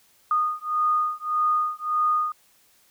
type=beating tone pair; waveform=sine; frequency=1230 / 1231.7 Hz; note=D#6 / D#6; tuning=-20 / -18 cents; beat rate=1.7 Hz; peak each=-24 dBFS; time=0.31-2.32 s; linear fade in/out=2 ms; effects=white hiss -60 dBFS RMS until 2.9 s